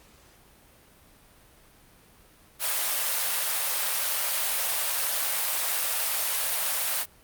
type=high-pass noise; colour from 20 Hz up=white; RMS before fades=-27 dBFS; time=2.59-7.06 s; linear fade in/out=50 ms; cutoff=510 Hz; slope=48 dB/octave; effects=pink hiss -56 dBFS RMS until 7.23 s + Opus 48 kbps

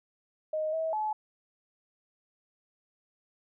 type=tone with pitch steps; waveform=sine; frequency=622 / 644 / 858 Hz; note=D#5 / E5 / A5; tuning=-1 / -41 / -44 cents; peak=-28 dBFS; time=0.53-1.13 s; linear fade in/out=5 ms; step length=200 ms; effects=none

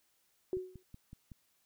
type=tone with exponential decay; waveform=sine; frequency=370 Hz; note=F#4; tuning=in tune; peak=-29 dBFS; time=0.53-0.83 s; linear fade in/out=1 ms; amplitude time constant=65 ms
type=click train; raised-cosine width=5 ms; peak=-37 dBFS; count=5; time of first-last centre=0.57-1.318 s; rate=5.35 Hz
effects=white hiss -74 dBFS RMS until 1.65 s

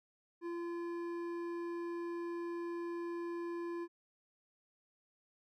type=tone with hard clipping; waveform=sine; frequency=342.5 Hz; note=F4; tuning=34 cents flat; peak=-40 dBFS; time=0.41-3.88 s; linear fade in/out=50 ms; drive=10 dB; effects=none

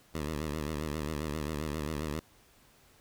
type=tone with vibrato; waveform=10% pulse; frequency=76 Hz; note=D#2; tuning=40 cents flat; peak=-25 dBFS; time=0.14-2.2 s; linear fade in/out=10 ms; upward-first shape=sine; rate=7.5 Hz; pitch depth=100 cents each way; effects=pink hiss -62 dBFS RMS until 3 s

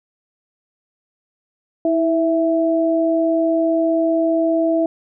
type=tone pair together; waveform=sine; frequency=325.1 / 660.4 Hz; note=E4 / E5; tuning=-24 / +3 cents; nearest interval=octave; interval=1227 cents; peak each=-17 dBFS; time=1.85-4.86 s; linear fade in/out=2 ms; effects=none

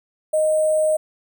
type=tone with sample-and-hold; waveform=sine; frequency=622.3 Hz; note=D#5; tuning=in tune; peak=-15 dBFS; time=0.33-0.97 s; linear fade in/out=10 ms; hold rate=8820 Hz; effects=none

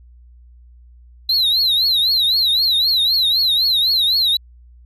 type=tone with vibrato; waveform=triangle; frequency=4000 Hz; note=B7; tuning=21 cents sharp; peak=-12 dBFS; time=1.29-4.37 s; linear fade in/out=5 ms; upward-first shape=triangle; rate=3.9 Hz; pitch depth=170 cents each way; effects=added 60 Hz sine -42 dBFS peak until 4.85 s

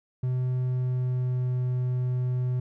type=tone with pitch glide; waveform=triangle; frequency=126.9 to 125.73 Hz; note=B2 to B2; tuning=+47 to +31 cents; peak=-22 dBFS; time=0.23-2.6 s; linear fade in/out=5 ms; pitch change=-16 cents; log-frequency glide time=0.59-1.62 s; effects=none

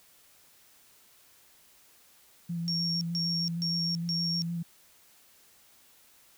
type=tone with vibrato; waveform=sine; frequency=169.6 Hz; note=E3; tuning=50 cents sharp; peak=-30 dBFS; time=2.49-4.63 s; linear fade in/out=10 ms; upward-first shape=square; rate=6.5 Hz; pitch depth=17 cents each way
type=tone bursts; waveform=sine; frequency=5530 Hz; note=F8; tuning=18 cents flat; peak=-28 dBFS; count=4; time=2.68-4.42 s; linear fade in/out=0 ms; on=330 ms; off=140 ms
effects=tanh soft clip ceiling -20 dBFS + white hiss -60 dBFS RMS until 6.37 s

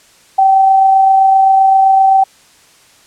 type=tone with amplitude modulation; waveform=sine; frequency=772 Hz; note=G5; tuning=27 cents flat; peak=-4 dBFS; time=0.38-2.24 s; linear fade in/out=10 ms; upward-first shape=sine; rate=27.7 Hz; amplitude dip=25%; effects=white hiss -46 dBFS RMS until 3.06 s + low-pass 9000 Hz 12 dB/octave

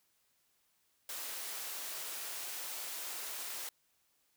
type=high-pass noise; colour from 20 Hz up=white; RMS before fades=-42 dBFS; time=1.09-3.69 s; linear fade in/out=2 ms; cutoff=420 Hz; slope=12 dB/octave; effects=white hiss -75 dBFS RMS until 4.36 s

